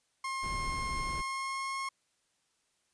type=tone with pitch glide; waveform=30% pulse; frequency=1068 to 1081 Hz; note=C6 to C#6; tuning=+35 to -44 cents; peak=-31 dBFS; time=0.24-1.89 s; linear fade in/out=5 ms; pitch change=+21 cents; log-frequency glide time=1-1.73 s
type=noise; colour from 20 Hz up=brown; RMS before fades=-39 dBFS; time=0.42-1.22 s; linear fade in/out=20 ms
effects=white hiss -75 dBFS RMS until 2.93 s + resampled to 22050 Hz